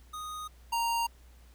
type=tone pair in turn; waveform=square; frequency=1242 / 930.4 Hz; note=D#6 / A#5; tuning=-3 / -4 cents; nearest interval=perfect fourth; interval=501 cents; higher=first; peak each=-38 / -28 dBFS; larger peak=second; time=0.13-0.48 / 0.72-1.07 s; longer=neither; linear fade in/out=10 ms; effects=added 60 Hz sine -53 dBFS peak until 1.54 s + pink hiss -63 dBFS RMS until 1.54 s